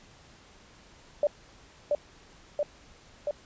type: tone with echo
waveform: sine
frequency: 587.3 Hz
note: D5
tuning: in tune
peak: -20 dBFS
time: 1.23-1.27 s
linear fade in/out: 2 ms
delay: 680 ms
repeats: 3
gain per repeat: -2 dB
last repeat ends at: 3.31 s
effects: pink hiss -55 dBFS RMS until 3.45 s + resampled to 16000 Hz